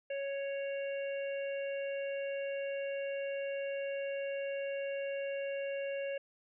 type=harmonic tone; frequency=554.4 Hz; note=C#5; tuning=in tune; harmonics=1 / 3 / 4 / 5; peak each=-35 / -48 / -51 / -47 dBFS; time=0.1-6.18 s; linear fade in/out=5 ms; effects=none